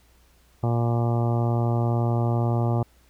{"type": "harmonic tone", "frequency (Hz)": 117.9, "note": "A#2", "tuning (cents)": 20, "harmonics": [1, 2, 3, 4, 5, 6, 7, 8, 9, 10], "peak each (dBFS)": [-21, -30, -31, -36, -34, -34, -35, -42, -43, -41], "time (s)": [0.63, 2.83], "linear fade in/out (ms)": 5, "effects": ["added 60 Hz sine -58 dBFS peak until 3.09 s", "pink hiss -61 dBFS RMS until 3.09 s"]}